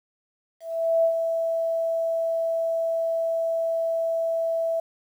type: tone with ADSR envelope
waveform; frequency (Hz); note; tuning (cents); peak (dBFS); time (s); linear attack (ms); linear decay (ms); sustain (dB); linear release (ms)
sine; 659.3; E5; 0; -16; 0.6-4.8; 440; 84; -6; 4
effects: 9-bit